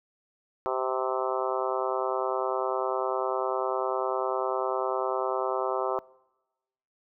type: harmonic tone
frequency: 130 Hz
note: C3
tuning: 11 cents flat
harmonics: 3 / 4 / 5 / 6 / 7 / 8 / 9 / 10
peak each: -32 / -33 / -34 / -35 / -35 / -36 / -37 / -37 dBFS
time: 0.66-5.99 s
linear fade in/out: 0 ms
effects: noise-tail reverb RT60 1.0 s tail -23 dB re dry